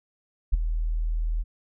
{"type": "tone with ADSR envelope", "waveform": "sine", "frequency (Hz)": 40.13, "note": "E1", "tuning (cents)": -46, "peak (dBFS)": -13, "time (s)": [0.52, 1.44], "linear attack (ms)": 19, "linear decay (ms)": 14, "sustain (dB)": -10, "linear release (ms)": 32, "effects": []}